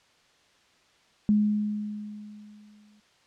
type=tone with exponential decay; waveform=sine; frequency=209.7 Hz; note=G#3; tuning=17 cents sharp; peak=-17 dBFS; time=1.29-3 s; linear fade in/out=0 ms; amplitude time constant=370 ms; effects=white hiss -62 dBFS RMS until 3.26 s + low-pass 5000 Hz 12 dB/octave